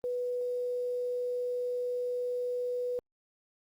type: tone with quantisation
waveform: sine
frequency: 492.9 Hz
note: B4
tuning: 3 cents flat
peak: -30 dBFS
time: 0.04-2.99 s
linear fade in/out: 0 ms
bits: 10
effects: Opus 24 kbps